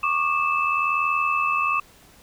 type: tone cluster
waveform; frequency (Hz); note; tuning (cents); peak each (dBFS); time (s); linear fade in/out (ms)
sine; 1113 / 1194 / 2626; C#6 / D6 / E7; +7 / +28 / -7; -24; 0.03-1.8; 5
effects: pink hiss -52 dBFS RMS until 2.22 s